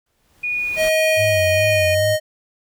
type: noise with exponential growth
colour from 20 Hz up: pink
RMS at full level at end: -31 dBFS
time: 0.06-0.89 s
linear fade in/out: 5 ms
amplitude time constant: 180 ms
type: tone with tremolo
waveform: sine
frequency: 2455 Hz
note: D#7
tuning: 24 cents flat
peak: -19 dBFS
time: 0.43-1.95 s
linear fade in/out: 10 ms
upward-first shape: sine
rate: 1.8 Hz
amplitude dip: 30%
type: tone with pitch glide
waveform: square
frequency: 632 to 619.7 Hz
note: D#5 to D#5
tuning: +27 to -7 cents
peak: -16 dBFS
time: 0.76-2.2 s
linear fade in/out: 50 ms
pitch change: -34 cents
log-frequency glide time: 1.12-1.88 s
type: tone with vibrato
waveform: sine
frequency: 98 Hz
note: G2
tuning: in tune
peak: -22 dBFS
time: 1.16-2.17 s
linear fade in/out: 50 ms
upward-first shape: sine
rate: 2.4 Hz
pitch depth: 130 cents each way
effects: none